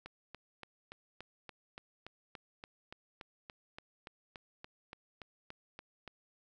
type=click train; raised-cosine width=0.3 ms; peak=-30 dBFS; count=22; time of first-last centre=0.06-6.077 s; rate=3.49 Hz; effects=none